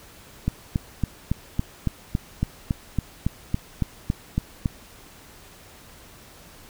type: click train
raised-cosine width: 5 ms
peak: -9 dBFS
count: 16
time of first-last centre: 0.48-4.658 s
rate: 3.59 Hz
effects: pink hiss -48 dBFS RMS until 6.69 s